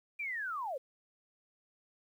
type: linear sweep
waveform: sine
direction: down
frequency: 2420 to 486.2 Hz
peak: -35 dBFS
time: 0.19-0.78 s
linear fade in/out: 10 ms
effects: 11-bit